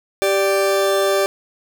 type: tone pair together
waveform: 40% pulse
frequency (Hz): 391.4 / 587.3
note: G4 / D5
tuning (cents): -3 / 0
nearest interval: perfect fifth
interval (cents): 703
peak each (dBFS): -17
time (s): 0.22-1.26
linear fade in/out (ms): 0
effects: none

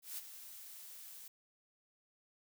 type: noise with ADSR envelope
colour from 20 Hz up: blue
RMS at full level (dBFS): -42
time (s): 0.02-1.28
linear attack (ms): 160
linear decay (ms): 21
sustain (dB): -10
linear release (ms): 4
effects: none

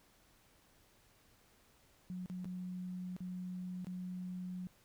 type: tone with dropouts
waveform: sine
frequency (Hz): 181.9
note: F#3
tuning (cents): -29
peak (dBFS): -40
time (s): 2.1-4.67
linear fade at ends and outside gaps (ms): 0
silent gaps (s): 2.259-2.299 / 2.445-2.455 / 3.165-3.205 / 3.846-3.869
effects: pink hiss -68 dBFS RMS until 4.84 s

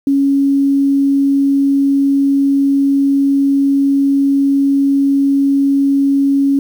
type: tone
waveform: sine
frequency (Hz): 277.2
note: C#4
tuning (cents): 0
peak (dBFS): -9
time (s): 0.07-6.59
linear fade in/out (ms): 2
effects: 7-bit

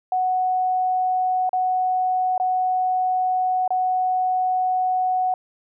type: tone with dropouts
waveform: sine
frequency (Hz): 740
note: F#5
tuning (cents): 0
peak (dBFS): -18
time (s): 0.12-5.34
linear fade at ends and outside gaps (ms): 2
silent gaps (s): 1.493-1.531 / 2.379-2.399 / 3.678-3.705
effects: none

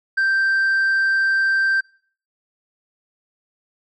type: tone with tanh clipping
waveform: sine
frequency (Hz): 1568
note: G6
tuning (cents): 0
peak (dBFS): -16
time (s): 0.17-1.81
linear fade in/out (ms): 10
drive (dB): 2
effects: noise-tail reverb RT60 0.5 s tail -25 dB re dry

